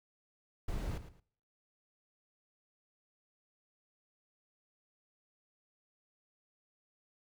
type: noise with echo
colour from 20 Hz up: brown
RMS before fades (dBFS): -37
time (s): 0.68-0.98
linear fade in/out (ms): 5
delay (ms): 110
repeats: 2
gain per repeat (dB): -12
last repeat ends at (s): 1.2
effects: noise-tail reverb RT60 0.6 s tail -23 dB re dry